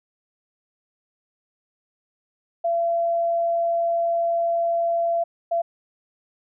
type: tone bursts at uneven times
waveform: sine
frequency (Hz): 678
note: E5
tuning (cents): +49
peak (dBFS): -19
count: 2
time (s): 2.64-5.24 / 5.51-5.62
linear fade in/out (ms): 10
effects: none